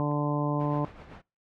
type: harmonic tone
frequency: 146.83 Hz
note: D3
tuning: in tune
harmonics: 1 / 2 / 3 / 4 / 5 / 6 / 7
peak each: -28 / -30 / -37 / -34 / -39 / -37 / -35 dBFS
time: 0-0.85 s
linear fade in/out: 0 ms
type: clicks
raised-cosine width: 0.5 ms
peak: -38 dBFS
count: 2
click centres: 0.114 / 0.704 s
type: noise with tremolo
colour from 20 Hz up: pink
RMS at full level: -44 dBFS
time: 0.59-1.22 s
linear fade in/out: 20 ms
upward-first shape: sine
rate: 7.8 Hz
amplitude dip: 50%
effects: noise-tail reverb RT60 0.3 s tail -25 dB re dry + low-pass 2000 Hz 12 dB/octave